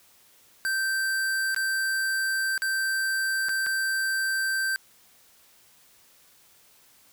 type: tone with dropouts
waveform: square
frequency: 1561 Hz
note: G6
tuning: 8 cents flat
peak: -25 dBFS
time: 0.65-4.76 s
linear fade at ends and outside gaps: 0 ms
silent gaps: 1.546-1.563 / 2.578-2.62 / 3.486-3.492 / 3.663-3.667 s
effects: white hiss -58 dBFS RMS until 7.12 s